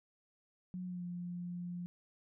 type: tone with pitch glide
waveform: sine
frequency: 182 to 176 Hz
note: F#3 to F3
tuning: -28 to +14 cents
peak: -39 dBFS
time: 0.74-1.86 s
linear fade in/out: 0 ms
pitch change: -58 cents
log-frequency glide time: 0.85-1.04 s
effects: none